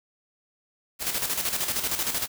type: noise with tremolo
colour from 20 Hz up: white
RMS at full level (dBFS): -26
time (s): 0.99-2.28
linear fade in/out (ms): 50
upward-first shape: square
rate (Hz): 13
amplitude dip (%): 55
effects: none